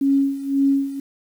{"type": "tone with tremolo", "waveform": "sine", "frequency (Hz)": 275.7, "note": "C#4", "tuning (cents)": -9, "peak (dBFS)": -13, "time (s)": [0.01, 1], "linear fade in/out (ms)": 5, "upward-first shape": "sine", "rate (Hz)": 1.9, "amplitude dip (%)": 80, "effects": ["8-bit"]}